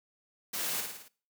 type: noise with echo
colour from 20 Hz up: white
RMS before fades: -35 dBFS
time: 0.53-0.81 s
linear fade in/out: 10 ms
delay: 55 ms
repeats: 5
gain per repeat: -4 dB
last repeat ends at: 1.085 s
effects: noise-tail reverb RT60 0.4 s tail -21 dB re dry + high-pass 150 Hz 12 dB/octave